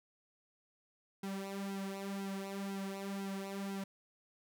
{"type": "tone with flanger", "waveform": "sawtooth", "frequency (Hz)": 196, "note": "G3", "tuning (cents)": 0, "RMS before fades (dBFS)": -41, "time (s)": [1.23, 3.84], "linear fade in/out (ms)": 5, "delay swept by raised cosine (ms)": [1.7, 4.5], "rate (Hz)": 2, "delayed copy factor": -0.75, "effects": []}